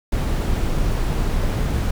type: noise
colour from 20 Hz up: brown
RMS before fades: -20 dBFS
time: 0.12-1.91 s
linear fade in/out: 5 ms
effects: none